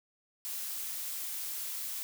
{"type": "noise", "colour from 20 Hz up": "blue", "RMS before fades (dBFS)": -38, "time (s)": [0.45, 2.03], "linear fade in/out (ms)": 0, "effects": []}